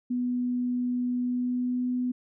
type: tone with pitch glide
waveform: sine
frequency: 246.9 to 249.3 Hz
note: B3 to B3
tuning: 0 to +16 cents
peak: -25 dBFS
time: 0.1-2.12 s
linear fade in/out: 10 ms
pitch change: +16 cents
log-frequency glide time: 1.2-1.89 s
effects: none

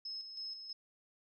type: tone with tremolo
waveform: sine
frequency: 5180 Hz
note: E8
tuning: 31 cents flat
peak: -40 dBFS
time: 0.05-0.73 s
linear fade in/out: 5 ms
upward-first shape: square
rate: 3.1 Hz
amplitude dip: 50%
effects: none

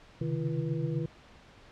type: tone cluster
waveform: sine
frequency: 133.5 / 141.4 / 157.1 / 337.7 / 485.4 Hz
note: C3 / C#3 / D#3 / E4 / B4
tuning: +35 / +35 / +17 / +42 / -30 cents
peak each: -34 / -38 / -32 / -37 / -40 dBFS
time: 0.21-1.06 s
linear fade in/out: 5 ms
effects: pink hiss -55 dBFS RMS until 1.71 s + low-pass 4000 Hz 12 dB/octave

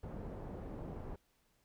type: low-pass noise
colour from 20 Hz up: pink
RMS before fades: -45 dBFS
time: 0.03-1.16 s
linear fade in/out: 5 ms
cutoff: 640 Hz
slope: 12 dB/octave
effects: pink hiss -75 dBFS RMS until 1.64 s

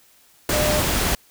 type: tone in noise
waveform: sine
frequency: 602 Hz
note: D5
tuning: 43 cents sharp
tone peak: -21 dBFS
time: 0.53-0.8 s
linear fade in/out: 2 ms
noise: pink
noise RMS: -21 dBFS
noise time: 0.49-1.15 s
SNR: -3 dB
effects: white hiss -55 dBFS RMS until 1.3 s

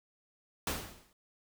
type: noise with exponential decay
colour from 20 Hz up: pink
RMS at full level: -31 dBFS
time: 0.67-1.13 s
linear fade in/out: 2 ms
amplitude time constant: 100 ms
effects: none

